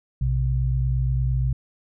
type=tone pair together; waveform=sine; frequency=60.18 / 128.7 Hz; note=B1 / C3; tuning=-44 / -28 cents; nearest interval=octave + minor second; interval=1316 cents; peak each=-22 dBFS; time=0.21-1.53 s; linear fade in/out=5 ms; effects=none